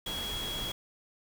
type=tone in noise; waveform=sine; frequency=3322 Hz; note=G#7; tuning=in tune; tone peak=-35 dBFS; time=0.06-0.72 s; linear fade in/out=5 ms; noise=pink; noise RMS=-39 dBFS; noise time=0.06-0.72 s; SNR=+1 dB; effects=none